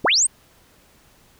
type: linear sweep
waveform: sine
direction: up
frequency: 34.48 to 8900 Hz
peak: -14 dBFS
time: 0.04-0.27 s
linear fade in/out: 10 ms
effects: pink hiss -55 dBFS RMS until 1.39 s